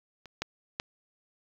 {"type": "clicks", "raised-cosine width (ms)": 0.2, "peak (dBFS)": [-30, -13, -13], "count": 3, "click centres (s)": [0.257, 0.42, 0.799], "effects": ["low-pass 6000 Hz 12 dB/octave", "8-bit"]}